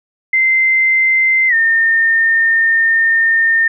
sine tone with pitch glide, 2077 to 1818.6 Hz, C7 to A#6, -13 to -43 cents, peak -9 dBFS, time 0.33-3.68 s, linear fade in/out 5 ms, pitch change -230 cents, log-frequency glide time 1.48-1.54 s, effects none

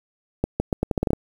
accelerating click train, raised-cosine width 2 ms, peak -7 dBFS, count 10, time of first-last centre 0.44-1.133 s, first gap 160 ms, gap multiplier 0.8, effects 7-bit

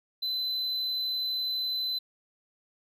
triangle tone, 4032 Hz, B7, 35 cents sharp, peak -27 dBFS, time 0.22-1.99 s, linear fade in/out 10 ms, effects none

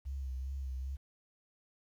sine tone with vibrato, 66.3 Hz, C2, 23 cents sharp, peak -36 dBFS, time 0.05-0.97 s, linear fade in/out 20 ms, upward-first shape sine, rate 2.5 Hz, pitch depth 52 cents each way, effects 11-bit

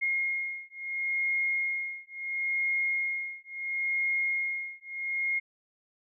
sine beating tone pair, 2144 / 2144.73 Hz, C7 / C7, +42 / +42 cents, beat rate 0.73 Hz, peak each -31 dBFS, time 0.01-5.4 s, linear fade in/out 20 ms, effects none

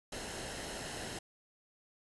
pink noise with comb filter, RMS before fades -42 dBFS, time 0.12-1.19 s, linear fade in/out 5 ms, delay 0.85 ms, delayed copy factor -0.5, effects resampled to 24000 Hz

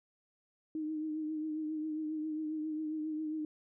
sine tone with vibrato, 310 Hz, D#4, 6 cents flat, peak -34 dBFS, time 0.75-3.45 s, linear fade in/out 2 ms, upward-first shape triangle, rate 7.4 Hz, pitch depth 41 cents each way, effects none

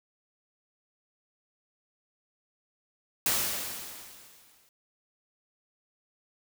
white noise with exponential decay, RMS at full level -25 dBFS, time 3.26-4.69 s, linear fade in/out 1 ms, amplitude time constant 310 ms, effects none

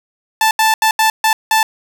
sawtooth tone bursts at uneven times, 880 Hz, A5, in tune, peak -6 dBFS, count 6, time 0.41-0.51 / 0.59-0.74 / 0.82-0.91 / 0.99-1.1 / 1.24-1.33 / 1.51-1.63 s, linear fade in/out 2 ms, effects none

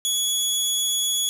20% pulse tone, 3373 Hz, G#7, 26 cents sharp, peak -15 dBFS, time 0.05-1.29 s, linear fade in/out 0 ms, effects 7-bit

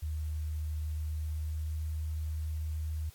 sine tone with pitch glide, 77 to 77.76 Hz, D#2 to D#2, -17 to 0 cents, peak -32 dBFS, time 0.02-3.1 s, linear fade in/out 10 ms, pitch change +17 cents, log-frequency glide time 1.05-1.8 s, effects white hiss -59 dBFS RMS until 3.14 s + AAC 64 kbps

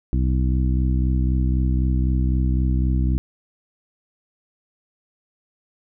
harmonic tone, 63.9 Hz, C2, 40 cents flat, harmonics 1 / 2 / 3 / 4 / 5, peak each -18 / -24 / -28 / -30 / -32 dBFS, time 0.13-3.18 s, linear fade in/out 0 ms, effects none

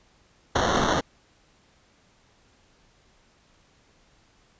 white noise with sample-and-hold, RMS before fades -23 dBFS, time 0.55-1.01 s, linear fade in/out 10 ms, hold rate 2450 Hz, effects pink hiss -61 dBFS RMS until 4.59 s + resampled to 16000 Hz

